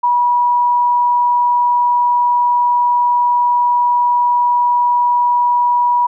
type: tone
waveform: sine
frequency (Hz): 970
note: B5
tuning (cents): -31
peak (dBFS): -10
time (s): 0.03-6.07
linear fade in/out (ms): 10
effects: none